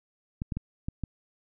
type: clicks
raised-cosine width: 5 ms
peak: -19 dBFS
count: 5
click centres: 0.419 / 0.522 / 0.57 / 0.885 / 1.037 s
effects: none